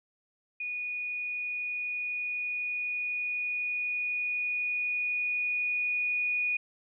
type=tone with level ramp; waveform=sine; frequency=2462 Hz; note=D#7; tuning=19 cents flat; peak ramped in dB=-32 to -26 dBFS; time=0.6-6.57 s; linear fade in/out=5 ms; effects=none